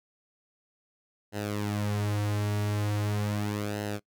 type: tone with flanger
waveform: sawtooth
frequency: 103.83 Hz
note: G#2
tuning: in tune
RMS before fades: -30 dBFS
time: 1.32-4 s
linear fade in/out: 50 ms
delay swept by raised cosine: 0.86 to 5.76 ms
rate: 0.4 Hz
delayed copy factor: -0.7
effects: noise-tail reverb RT60 0.1 s tail -22 dB re dry